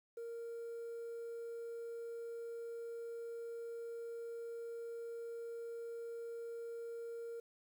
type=tone; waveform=sine; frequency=465 Hz; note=A#4; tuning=4 cents flat; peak=-40 dBFS; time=0.17-7.4 s; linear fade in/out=5 ms; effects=tanh soft clip ceiling -42 dBFS + 11-bit